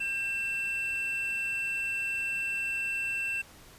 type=tone pair together; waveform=triangle; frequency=1599.5 / 2690 Hz; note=G6 / E7; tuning=+34 / +34 cents; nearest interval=major sixth; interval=900 cents; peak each=-38 / -28 dBFS; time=0-3.42 s; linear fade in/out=10 ms; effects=pink hiss -53 dBFS RMS until 3.78 s + resampled to 32000 Hz